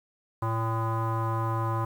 square tone with low-pass filter, 112.8 Hz, A2, 44 cents sharp, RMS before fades -28 dBFS, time 0.42-1.85 s, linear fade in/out 5 ms, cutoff 1100 Hz, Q 8.6, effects 9-bit

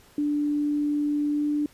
sine tone with pitch glide, 293.7 to 295.4 Hz, D4 to D4, 0 to +10 cents, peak -22 dBFS, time 0.18-1.66 s, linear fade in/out 2 ms, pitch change +10 cents, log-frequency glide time 1.29-1.46 s, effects pink hiss -55 dBFS RMS until 1.73 s + resampled to 32000 Hz

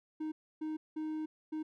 triangle tone bursts at uneven times, 311.1 Hz, D#4, in tune, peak -33 dBFS, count 4, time 0.2-0.32 / 0.61-0.77 / 0.96-1.26 / 1.52-1.63 s, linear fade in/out 10 ms, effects none

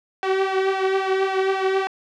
sawtooth tone with flanger, 383.3 Hz, G4, 39 cents flat, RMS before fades -21 dBFS, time 0.23-1.87 s, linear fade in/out 0 ms, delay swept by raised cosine 1.4 to 3.2 ms, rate 3.7 Hz, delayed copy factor +0.7, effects low-pass 3000 Hz 12 dB/octave

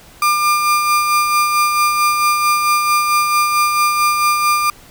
35% pulse tone with tremolo, 1200 Hz, D6, 37 cents sharp, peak -9 dBFS, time 0.22-4.7 s, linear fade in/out 2 ms, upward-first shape sine, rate 4.5 Hz, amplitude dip 40%, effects pink hiss -43 dBFS RMS until 4.9 s

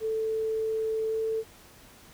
sine tone with pitch glide, 441.3 to 443.9 Hz, A4 to A4, +5 to +15 cents, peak -26 dBFS, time 0-1.44 s, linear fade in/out 50 ms, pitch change +10 cents, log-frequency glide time 1.09-1.19 s, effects pink hiss -53 dBFS RMS until 2.13 s

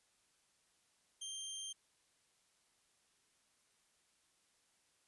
20% pulse tone, 3167 Hz, G7, 17 cents sharp, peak -38 dBFS, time 1.21-1.73 s, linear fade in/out 10 ms, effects white hiss -75 dBFS RMS until 5.07 s + resampled to 24000 Hz

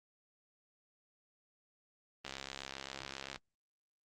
click train, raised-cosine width 0.2 ms, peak -24 dBFS, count 76, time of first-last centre 2.25-3.359 s, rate 67.6 Hz, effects Opus 24 kbps

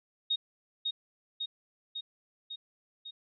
sine tone with echo, 3729 Hz, A#7, in tune, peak -26 dBFS, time 0.3-0.36 s, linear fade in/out 10 ms, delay 550 ms, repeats 5, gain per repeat -3 dB, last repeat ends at 3.11 s, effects none

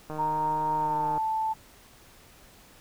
click train, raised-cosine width 1 ms, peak -23 dBFS, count 167, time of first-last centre 0.1-1.178 s, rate 154 Hz
sine tone with pitch glide, 928 to 879.5 Hz, A#5 to A5, -8 to -1 cents, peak -25 dBFS, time 0.18-1.54 s, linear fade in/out 20 ms, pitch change -93 cents, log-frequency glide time 0.76-1.12 s
effects pink hiss -54 dBFS RMS until 2.8 s

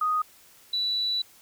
sine tone pair in turn, 1244.5 / 3951 Hz, D#6 / B7, 0 / 0 cents, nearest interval octave + minor sixth, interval 2000 cents, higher second, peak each -22 / -24 dBFS, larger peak first, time 0.01-0.22 / 0.73-1.22 s, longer second, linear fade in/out 5 ms, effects white hiss -55 dBFS RMS until 1.41 s

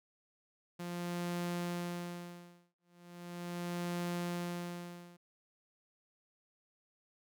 sawtooth tone with tremolo, 174.61 Hz, F3, in tune, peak -31 dBFS, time 0.79-5.17 s, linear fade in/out 10 ms, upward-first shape sine, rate 0.38 Hz, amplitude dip 100%, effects none

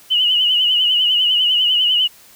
sine tone with vibrato, 2960 Hz, F#7, in tune, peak -12 dBFS, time 0.1-2.08 s, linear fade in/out 20 ms, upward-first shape sine, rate 10 Hz, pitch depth 66 cents each way, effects white hiss -46 dBFS RMS until 2.35 s

